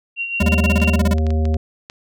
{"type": "tone with tremolo", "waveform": "sine", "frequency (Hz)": 2754, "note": "F7", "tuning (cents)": -25, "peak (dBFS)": -19, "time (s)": [0.16, 0.99], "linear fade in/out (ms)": 50, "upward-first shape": "sine", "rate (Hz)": 6.1, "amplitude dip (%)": 55}
{"type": "tone bursts", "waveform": "square", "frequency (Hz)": 201.6, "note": "G3", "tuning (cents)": 49, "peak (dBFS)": -15, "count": 13, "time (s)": [0.4, 1.137], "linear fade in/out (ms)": 5, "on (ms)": 29, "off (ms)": 30}
{"type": "harmonic tone", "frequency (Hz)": 78.3, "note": "D#2", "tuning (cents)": 11, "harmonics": [1, 3, 5, 7, 9], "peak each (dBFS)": [-15, -25, -29, -32, -34], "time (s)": [0.41, 1.57], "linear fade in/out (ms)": 5}
{"type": "clicks", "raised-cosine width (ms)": 0.2, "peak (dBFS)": -17, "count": 8, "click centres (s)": [0.802, 0.847, 1.183, 1.267, 1.305, 1.454, 1.543, 1.899]}
{"effects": []}